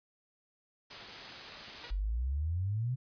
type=noise; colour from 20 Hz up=white; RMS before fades=-44 dBFS; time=0.9-1.91 s; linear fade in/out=10 ms
type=tone with exponential decay; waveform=5% pulse; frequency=481.4 Hz; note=B4; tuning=44 cents flat; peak=-31 dBFS; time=1.84-2.02 s; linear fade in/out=0 ms; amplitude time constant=38 ms
type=exponential sweep; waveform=sine; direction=up; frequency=44.78 to 131.4 Hz; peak=-30 dBFS; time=1.9-2.96 s; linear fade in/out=20 ms
effects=resampled to 11025 Hz